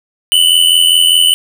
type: tone pair together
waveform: square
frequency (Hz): 2950 / 3035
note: F#7 / F#7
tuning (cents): -6 / +43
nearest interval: unison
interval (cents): 49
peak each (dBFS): -10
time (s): 0.32-1.34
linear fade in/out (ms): 0
effects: none